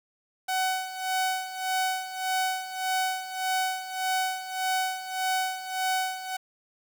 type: tone with tremolo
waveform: sawtooth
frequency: 750 Hz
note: F#5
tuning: 23 cents sharp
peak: -20 dBFS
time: 0.48-6.37 s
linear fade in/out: 10 ms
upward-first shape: sine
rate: 1.7 Hz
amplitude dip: 75%
effects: 8-bit